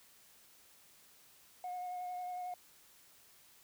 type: tone with vibrato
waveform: sine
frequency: 723 Hz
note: F#5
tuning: 40 cents flat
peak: -37 dBFS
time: 1.64-2.54 s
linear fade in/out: 2 ms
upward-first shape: sine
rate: 11 Hz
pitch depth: 16 cents each way
effects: tanh soft clip ceiling -37 dBFS + white hiss -63 dBFS RMS until 3.63 s